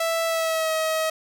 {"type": "tone with pitch glide", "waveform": "sawtooth", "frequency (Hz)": [659.3, 636.5], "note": ["E5", "D#5"], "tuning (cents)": [0, 39], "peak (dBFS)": -18, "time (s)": [0, 1.1], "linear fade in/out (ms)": 5, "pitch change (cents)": -61, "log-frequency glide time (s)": [0.26, 0.72], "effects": []}